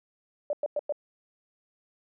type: tone bursts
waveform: sine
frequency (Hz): 587.3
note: D5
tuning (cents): 0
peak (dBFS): -25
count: 4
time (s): 0.5-0.924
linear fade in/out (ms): 2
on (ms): 31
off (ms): 100
effects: none